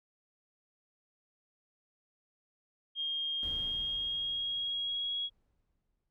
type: tone with pitch glide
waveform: sine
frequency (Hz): 3228 to 3319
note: G#7 to G#7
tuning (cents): -50 to -2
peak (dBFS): -32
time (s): 2.95-5.3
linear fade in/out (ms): 50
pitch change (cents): +48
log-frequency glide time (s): 3.46-5.16
type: noise with exponential decay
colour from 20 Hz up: brown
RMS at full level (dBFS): -43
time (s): 3.43-6.1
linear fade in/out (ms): 0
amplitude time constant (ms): 580
effects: none